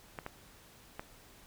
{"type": "clicks", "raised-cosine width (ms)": 0.5, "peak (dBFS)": -24, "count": 3, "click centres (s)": [0.188, 0.264, 0.995], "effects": ["pink hiss -58 dBFS RMS until 1.46 s"]}